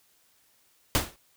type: noise with exponential decay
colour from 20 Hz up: pink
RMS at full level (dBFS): -20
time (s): 0.95-1.16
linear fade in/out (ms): 0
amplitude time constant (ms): 45
effects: white hiss -65 dBFS RMS until 1.36 s